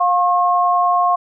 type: tone pair together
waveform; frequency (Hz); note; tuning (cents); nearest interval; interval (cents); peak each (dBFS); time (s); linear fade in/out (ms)
sine; 709.2 / 1080; F5 / C#6; +26 / -45; perfect fifth; 729; -15; 0-1.16; 10
effects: none